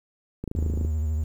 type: click train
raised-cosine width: 3 ms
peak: -18 dBFS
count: 12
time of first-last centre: 0.44-0.849 s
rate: 26.9 Hz
type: tone with vibrato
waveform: triangle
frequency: 77.5 Hz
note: D#2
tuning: 6 cents flat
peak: -21 dBFS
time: 0.56-1.24 s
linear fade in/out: 5 ms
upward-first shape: sine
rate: 13 Hz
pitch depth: 66 cents each way
effects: 9-bit